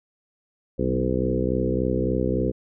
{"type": "harmonic tone with a mistuned harmonic", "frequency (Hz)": 63.5, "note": "B1", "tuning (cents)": 49, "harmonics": [1, 2, 3, 4, 5, 6, 7, 8], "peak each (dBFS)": [-29, -29, -29, -29, -29, -29, -29, -29], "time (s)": [0.78, 2.52], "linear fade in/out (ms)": 20, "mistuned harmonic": 3, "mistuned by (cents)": 25, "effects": []}